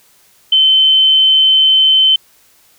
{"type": "tone", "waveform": "sine", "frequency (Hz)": 3074, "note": "G7", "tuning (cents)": -35, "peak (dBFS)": -6, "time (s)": [0.52, 2.16], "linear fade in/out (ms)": 5, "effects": ["white hiss -50 dBFS RMS until 2.78 s"]}